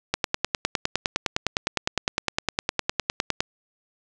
click train, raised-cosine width 0.2 ms, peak -4 dBFS, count 33, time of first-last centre 0.14-3.405 s, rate 9.8 Hz, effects resampled to 24000 Hz + 7-bit

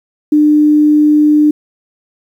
sine tone, 300 Hz, D4, 37 cents sharp, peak -5 dBFS, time 0.32-1.51 s, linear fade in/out 5 ms, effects 7-bit

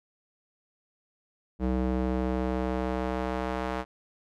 square tone with band-pass filter sweep, 63.3 Hz, B1, 43 cents sharp, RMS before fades -29 dBFS, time 1.59-3.85 s, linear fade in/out 50 ms, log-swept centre 280 to 930 Hz, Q 0.77, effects none

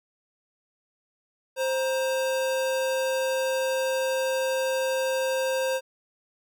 square tone pair together, 525 / 942.5 Hz, C5 / A#5, +6 / +19 cents, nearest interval minor seventh, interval 1013 cents, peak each -25 / -35 dBFS, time 1.56-5.81 s, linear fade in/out 50 ms, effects none

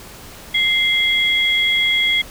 sine tone pair together, 2093 / 3318 Hz, C7 / G#7, 0 / -2 cents, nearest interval minor sixth, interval 798 cents, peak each -16 dBFS, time 0.54-2.22 s, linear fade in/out 10 ms, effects tanh soft clip ceiling -6 dBFS + pink hiss -38 dBFS RMS until 2.3 s

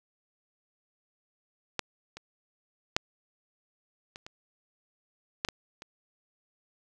clicks, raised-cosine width 0.2 ms, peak -11 / -25 / -6 / -25 / -26 / -11 / -13 / -26 dBFS, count 8, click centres 1.793 / 2.17 / 2.965 / 4.159 / 4.265 / 5.449 / 5.487 / 5.821 s, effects none

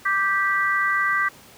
sine chord, G major, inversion second, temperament just, 1176 / 1568 / 1960 Hz, D6 / G6 / B6, +2 / 0 / -14 cents, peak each -23 dBFS, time 0.05-1.29 s, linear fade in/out 10 ms, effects pink hiss -47 dBFS RMS until 1.57 s + high-pass 100 Hz 12 dB/octave

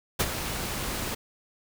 pink noise with ADSR envelope, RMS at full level -22 dBFS, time 0.19-1.15 s, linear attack 13 ms, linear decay 46 ms, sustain -10 dB, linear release 9 ms, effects none

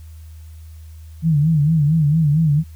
sine tone with vibrato, 153.6 Hz, D#3, 22 cents flat, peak -12 dBFS, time 1.22-2.64 s, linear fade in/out 50 ms, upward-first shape sine, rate 4.4 Hz, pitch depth 120 cents each way, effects added 79 Hz sine -35 dBFS peak until 2.75 s + white hiss -55 dBFS RMS until 2.75 s

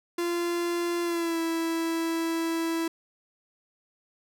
45% pulse tone with pitch glide, 345.2 to 329.6 Hz, F4 to E4, -20 to 0 cents, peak -26 dBFS, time 0.18-2.88 s, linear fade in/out 5 ms, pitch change -80 cents, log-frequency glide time 1.03-1.39 s, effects none

